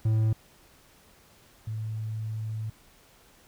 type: tone pair in turn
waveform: triangle / sine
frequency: 110 / 109.59 Hz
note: A2 / A2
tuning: 0 / -6 cents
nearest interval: unison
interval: 6 cents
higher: first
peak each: -19 / -30 dBFS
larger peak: first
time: 0.05-0.33 / 1.67-2.7 s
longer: second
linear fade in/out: 5 ms
effects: pink hiss -58 dBFS RMS until 3.47 s